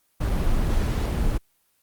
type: noise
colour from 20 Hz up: brown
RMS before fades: -22 dBFS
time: 0.2-1.38 s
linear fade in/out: 10 ms
effects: white hiss -67 dBFS RMS until 1.82 s + Opus 24 kbps